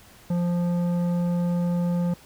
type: tone with tanh clipping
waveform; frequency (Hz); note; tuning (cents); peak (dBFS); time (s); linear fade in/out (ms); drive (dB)
sine; 174.61; F3; 0; -23; 0.3-2.14; 5; 11
effects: pink hiss -51 dBFS RMS until 2.25 s